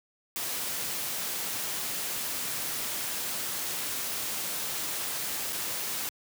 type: noise with dropouts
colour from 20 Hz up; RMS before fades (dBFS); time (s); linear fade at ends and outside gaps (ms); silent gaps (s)
white; -33; 0.36-6.09; 0; 5.525-5.529
effects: high-pass 100 Hz 12 dB/octave